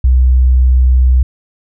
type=tone; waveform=sine; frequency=63.4 Hz; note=B1; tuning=46 cents sharp; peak=-5 dBFS; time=0.04-1.23 s; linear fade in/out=5 ms; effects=none